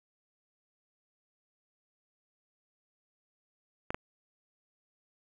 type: clicks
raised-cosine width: 0.5 ms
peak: -18 dBFS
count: 2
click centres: 3.905 / 3.945 s
effects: 8-bit